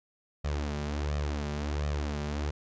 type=tone with flanger; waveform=sawtooth; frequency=73.42 Hz; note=D2; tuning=in tune; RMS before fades=-32 dBFS; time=0.44-2.51 s; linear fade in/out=10 ms; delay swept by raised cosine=1.6 to 5.1 ms; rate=1.4 Hz; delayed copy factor=+0.65; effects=resampled to 16000 Hz